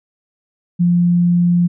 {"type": "tone", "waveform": "sine", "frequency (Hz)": 174.61, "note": "F3", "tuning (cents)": 0, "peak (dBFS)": -10, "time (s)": [0.79, 1.68], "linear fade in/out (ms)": 20, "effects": []}